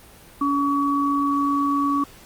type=tone pair together; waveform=sine; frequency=283 / 1132 Hz; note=C#4 / C#6; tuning=+36 / +36 cents; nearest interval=2 octaves; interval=2400 cents; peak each=-21 dBFS; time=0.41-2.04 s; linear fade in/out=5 ms; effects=pink hiss -47 dBFS RMS until 2.25 s + Opus 32 kbps